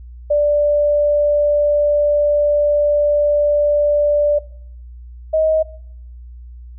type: tone pair in turn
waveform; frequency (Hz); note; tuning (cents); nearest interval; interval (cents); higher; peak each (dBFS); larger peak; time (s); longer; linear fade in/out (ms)
sine; 587.3 / 629.9; D5 / D#5; 0 / +21; minor second; 121; second; -11 / -12; first; 0.3-4.39 / 5.33-5.63; first; 10
effects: noise-tail reverb RT60 0.6 s tail -20 dB re dry + added 60 Hz sine -33 dBFS peak until 6.78 s